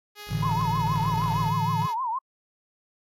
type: tone with pitch glide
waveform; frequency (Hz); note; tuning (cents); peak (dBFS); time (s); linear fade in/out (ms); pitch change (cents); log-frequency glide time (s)
5% pulse; 415.9 to 423.2; G#4 to G#4; +2 to +33; -27; 0.15-1.95; 50; +31; 0.42-0.49
type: tone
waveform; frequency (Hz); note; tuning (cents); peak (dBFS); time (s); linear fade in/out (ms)
sawtooth; 49.49; G1; +17; -32; 0.26-1.53; 50
type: chord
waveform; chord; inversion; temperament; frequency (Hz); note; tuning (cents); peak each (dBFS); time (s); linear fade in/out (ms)
sine; A suspended fourth; none; equal; 110 / 146.83 / 164.81; A2 / D3 / E3; 0 / 0 / 0; -29; 0.3-1.87; 20
type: tone with vibrato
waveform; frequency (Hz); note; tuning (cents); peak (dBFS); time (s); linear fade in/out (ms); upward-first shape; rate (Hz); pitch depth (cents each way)
sine; 968; B5; -35; -25; 0.42-2.19; 10; triangle; 6.4; 190
effects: AAC 48 kbps